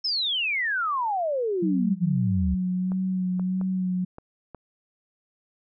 sine exponential sweep, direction down, 5370 to 68 Hz, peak -23 dBFS, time 0.04-2.55 s, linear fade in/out 10 ms
sine tone with vibrato, 185 Hz, F#3, in tune, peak -23 dBFS, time 1.62-4.05 s, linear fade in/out 10 ms, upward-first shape sine, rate 1.6 Hz, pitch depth 25 cents each way
clicks, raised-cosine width 1 ms, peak -26 dBFS, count 5, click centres 2.919 / 3.396 / 3.613 / 4.184 / 4.547 s
effects none

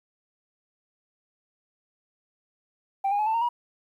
sine tone with pitch steps, 784 / 816.3 / 850 / 885.1 / 921.6 / 959.7 Hz, G5 / G#5 / G#5 / A5 / A#5 / B5, 0 / -30 / +40 / +10 / -20 / -50 cents, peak -20 dBFS, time 3.04-3.49 s, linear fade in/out 10 ms, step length 75 ms, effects tanh soft clip ceiling -20 dBFS + 10-bit

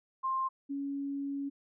sine tone pair in turn, 1055 / 279.4 Hz, C6 / C#4, +14 / +14 cents, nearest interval octave + major seventh, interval 2300 cents, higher first, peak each -29 / -33 dBFS, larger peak first, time 0.23-0.49 / 0.69-1.5 s, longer second, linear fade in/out 20 ms, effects none

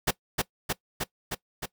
pink noise with echo, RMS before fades -23 dBFS, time 0.07-0.11 s, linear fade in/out 10 ms, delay 310 ms, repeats 5, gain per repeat -2 dB, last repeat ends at 1.66 s, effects noise-tail reverb RT60 0.1 s tail -20 dB re dry

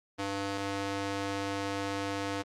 square tone with high-pass filter, 99.1 Hz, G2, 19 cents sharp, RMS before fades -34 dBFS, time 0.18-2.43 s, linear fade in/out 20 ms, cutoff 280 Hz, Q 0.66, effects low-pass 7000 Hz 12 dB/octave + Opus 24 kbps

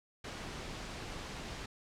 pink noise, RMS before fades -43 dBFS, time 0.24-1.66 s, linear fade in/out 5 ms, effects low-pass 6000 Hz 12 dB/octave

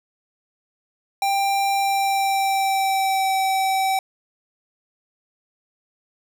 square tone with pitch glide, 790 to 768.8 Hz, G5 to G5, +13 to -34 cents, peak -19 dBFS, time 1.22-3.99 s, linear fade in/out 2 ms, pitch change -47 cents, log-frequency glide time 1.74-3.35 s, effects none

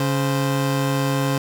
25% pulse tone pair together, 138.9 / 524.4 Hz, C#3 / C5, +4 / +4 cents, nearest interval octave + major seventh, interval 2300 cents, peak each -16 / -22 dBFS, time 0-1.38 s, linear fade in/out 2 ms, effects none

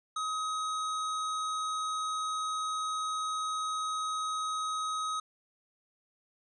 square tone, 1265 Hz, D#6, 28 cents sharp, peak -32 dBFS, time 0.16-5.2 s, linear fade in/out 5 ms, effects resampled to 22050 Hz

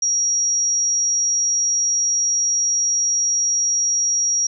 sine tone, 5680 Hz, F8, 28 cents sharp, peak -16 dBFS, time 0.02-4.47 s, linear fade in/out 5 ms, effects none

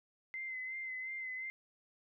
sine tone with vibrato, 2061 Hz, C7, 27 cents flat, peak -39 dBFS, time 0.34-1.5 s, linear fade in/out 0 ms, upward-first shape sine, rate 2.8 Hz, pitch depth 33 cents each way, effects none

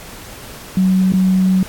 sine tone with dropouts, 187.4 Hz, F#3, 22 cents sharp, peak -10 dBFS, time 0.77-1.63 s, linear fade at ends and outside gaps 2 ms, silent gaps 1.122-1.136 s, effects pink hiss -35 dBFS RMS until 1.68 s + AAC 64 kbps

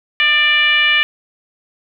sine tone with frequency modulation, 2357 Hz, D7, 6 cents sharp, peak -10 dBFS, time 0.2-1.03 s, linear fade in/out 0 ms, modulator 573 Hz, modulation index 1.3, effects none

